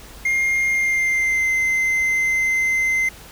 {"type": "tone with pitch glide", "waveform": "triangle", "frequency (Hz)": [2122, 2071], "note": ["C7", "C7"], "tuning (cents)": [24, -18], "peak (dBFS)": -15, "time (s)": [0.25, 3.09], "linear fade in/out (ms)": 5, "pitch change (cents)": -42, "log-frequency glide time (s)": [0.69, 1.51], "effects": ["added 50 Hz sine -44 dBFS peak until 3.31 s", "pink hiss -42 dBFS RMS until 3.31 s"]}